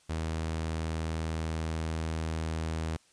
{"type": "tone", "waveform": "sawtooth", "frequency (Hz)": 80.3, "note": "E2", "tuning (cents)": -45, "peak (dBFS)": -27, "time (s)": [0.09, 2.97], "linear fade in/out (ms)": 10, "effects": ["white hiss -64 dBFS RMS until 3.12 s", "resampled to 22050 Hz"]}